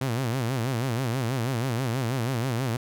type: tone with vibrato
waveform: sawtooth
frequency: 123.47 Hz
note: B2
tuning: in tune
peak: -21 dBFS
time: 0.01-2.77 s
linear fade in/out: 5 ms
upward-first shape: sine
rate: 6.2 Hz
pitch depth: 170 cents each way
effects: none